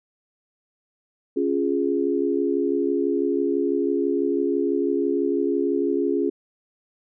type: chord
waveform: sine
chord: Db major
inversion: none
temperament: equal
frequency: 277.2 / 349.2 / 415.3 Hz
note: Db4 / F4 / Ab4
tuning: 0 / 0 / 0 cents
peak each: -24 dBFS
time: 1.36-6.3 s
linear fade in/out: 10 ms
effects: none